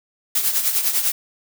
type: noise with tremolo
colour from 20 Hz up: blue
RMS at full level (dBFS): -17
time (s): 0.35-1.12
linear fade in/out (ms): 5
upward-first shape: triangle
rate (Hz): 10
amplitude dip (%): 70
effects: none